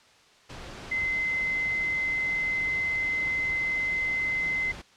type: tone in noise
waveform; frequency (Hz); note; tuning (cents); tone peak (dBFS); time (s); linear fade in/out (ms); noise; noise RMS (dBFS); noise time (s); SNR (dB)
sine; 2058; C7; -29; -25; 0.91-4.72; 10; pink; -41; 0.49-4.82; +13
effects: white hiss -57 dBFS RMS until 4.96 s + low-pass 5000 Hz 12 dB/octave